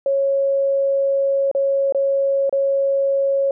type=tone with dropouts; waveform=sine; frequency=550 Hz; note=C#5; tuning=14 cents flat; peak=-15 dBFS; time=0.06-3.51 s; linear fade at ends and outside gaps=2 ms; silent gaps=1.514-1.549 / 1.924-1.947 / 2.495-2.526 s; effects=none